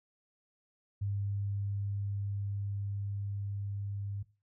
sine tone with level ramp, 100.4 Hz, G2, 42 cents sharp, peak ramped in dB -31 to -35 dBFS, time 1.01-4.23 s, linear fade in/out 10 ms, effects noise-tail reverb RT60 0.3 s tail -17 dB re dry

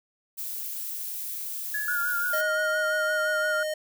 violet noise, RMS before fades -34 dBFS, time 0.37-2.42 s, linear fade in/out 20 ms
sine tone with exponential decay, 1694 Hz, G#6, 34 cents sharp, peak -26 dBFS, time 1.74-2.71 s, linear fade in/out 5 ms, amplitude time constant 210 ms
sine tone with vibrato, 1427 Hz, F6, 37 cents sharp, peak -25 dBFS, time 1.88-3.63 s, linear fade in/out 2 ms, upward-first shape sine, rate 5.8 Hz, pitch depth 42 cents each way
square tone with pitch glide, 622.3 to 616.9 Hz, D#5 to D#5, 0 to -15 cents, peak -28 dBFS, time 2.33-3.74 s, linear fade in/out 5 ms, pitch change -15 cents, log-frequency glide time 2.68-3.53 s
effects none

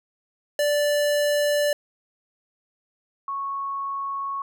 square / sine tone pair in turn, 585 / 1104.3 Hz, D5 / C#6, -7 / -7 cents, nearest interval major seventh, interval 1100 cents, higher second, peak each -20 / -26 dBFS, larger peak first, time 0.59-1.73 / 3.28-4.42 s, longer neither, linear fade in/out 2 ms, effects none

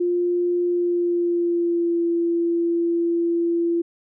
sine tone with pitch glide, 351.6 to 339.6 Hz, F4 to F4, +12 to -48 cents, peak -18 dBFS, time 0-3.82 s, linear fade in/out 10 ms, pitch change -60 cents, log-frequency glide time 0.66-2.04 s, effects none

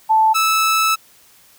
sine / sawtooth tone pair in turn, 878 / 1309.4 Hz, A5 / E6, -4 / -12 cents, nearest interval perfect fifth, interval 692 cents, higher second, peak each -10 dBFS, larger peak neither, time 0.09-0.34 / 0.34-0.96 s, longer second, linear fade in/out 20 ms, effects white hiss -50 dBFS RMS until 1.58 s

